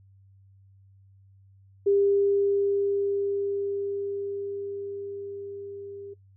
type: tone with level ramp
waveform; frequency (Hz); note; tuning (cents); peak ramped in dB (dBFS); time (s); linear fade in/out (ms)
sine; 399.9; G4; +35; -18 to -38; 1.86-6.14; 10
effects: noise-tail reverb RT60 0.1 s tail -17 dB re dry + added 97 Hz sine -53 dBFS peak until 6.36 s